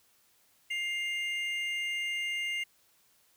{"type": "tone pair together", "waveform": "triangle", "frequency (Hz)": [2109, 2810], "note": ["C7", "F7"], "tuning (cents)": [13, 10], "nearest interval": "perfect fourth", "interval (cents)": 497, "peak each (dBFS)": [-31, -34], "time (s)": [0.7, 2.64], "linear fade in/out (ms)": 10, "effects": ["white hiss -67 dBFS RMS until 3.36 s"]}